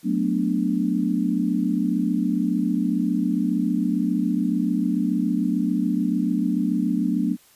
sine chord, B minor seventh, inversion second, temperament equal, 185 / 220 / 246.9 / 293.7 Hz, F#3 / A3 / B3 / D4, 0 / 0 / 0 / 0 cents, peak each -25 dBFS, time 0.03-7.37 s, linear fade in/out 50 ms, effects white hiss -55 dBFS RMS until 7.55 s + resampled to 32000 Hz

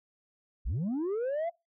sine linear sweep, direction up, 36.62 to 698.5 Hz, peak -26 dBFS, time 0.65-1.5 s, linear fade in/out 20 ms, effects noise-tail reverb RT60 0.2 s tail -20 dB re dry + tanh soft clip ceiling -28 dBFS

